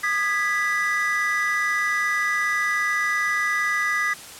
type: chord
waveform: triangle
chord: G# minor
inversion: second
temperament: equal with one note detuned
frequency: 1223.8 / 1661.2 / 1975.5 Hz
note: D#6 / G#6 / B6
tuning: -29 / 0 / 0 cents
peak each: -25 / -25 / -21 dBFS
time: 0.03-4.14 s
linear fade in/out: 10 ms
effects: white hiss -40 dBFS RMS until 4.39 s + low-pass 11000 Hz 12 dB/octave